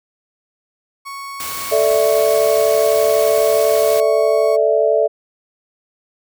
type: tone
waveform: 35% pulse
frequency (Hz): 1109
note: C#6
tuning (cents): 0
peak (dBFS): -26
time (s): 1.05-4.57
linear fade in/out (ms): 20
type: noise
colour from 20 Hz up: white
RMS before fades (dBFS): -27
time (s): 1.4-4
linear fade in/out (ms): 0
type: chord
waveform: sine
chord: A suspended fourth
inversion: none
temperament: equal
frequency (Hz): 440 / 587.3 / 659.3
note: A4 / D5 / E5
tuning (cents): 0 / 0 / 0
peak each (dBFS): -16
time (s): 1.71-5.08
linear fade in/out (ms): 20
effects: none